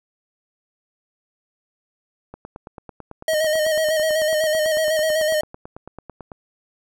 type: click train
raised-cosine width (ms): 1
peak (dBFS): -22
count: 37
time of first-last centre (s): 2.34-6.318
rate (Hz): 9.05
type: tone with vibrato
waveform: square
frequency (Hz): 624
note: D#5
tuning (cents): +5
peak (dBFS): -18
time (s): 3.28-5.41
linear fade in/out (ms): 2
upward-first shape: square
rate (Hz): 8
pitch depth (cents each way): 36
effects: none